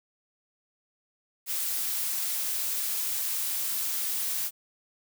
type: noise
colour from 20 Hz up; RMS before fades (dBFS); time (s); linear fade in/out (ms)
blue; -30; 1.46-4.51; 50
effects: none